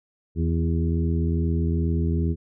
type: harmonic tone with a mistuned harmonic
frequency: 82.41 Hz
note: E2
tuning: in tune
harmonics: 1 / 2 / 3 / 4 / 5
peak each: -22 / -26 / -30 / -32 / -35 dBFS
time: 0.35-2.36 s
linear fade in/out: 50 ms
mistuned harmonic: 4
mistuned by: +27 cents
effects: none